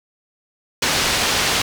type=low-pass noise; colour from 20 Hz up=white; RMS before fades=-19 dBFS; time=0.82-1.62 s; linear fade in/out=5 ms; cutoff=4900 Hz; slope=12 dB/octave; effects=none